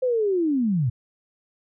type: linear sweep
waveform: sine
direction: down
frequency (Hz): 523.3 to 110.1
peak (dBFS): -19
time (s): 0.02-0.9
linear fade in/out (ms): 10
effects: none